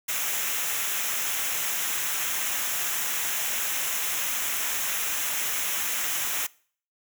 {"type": "noise with comb filter", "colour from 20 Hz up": "white", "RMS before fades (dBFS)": -28, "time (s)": [0.08, 6.47], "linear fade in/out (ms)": 10, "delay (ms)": 0.22, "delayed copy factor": -0.65, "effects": ["noise-tail reverb RT60 0.5 s tail -23 dB re dry"]}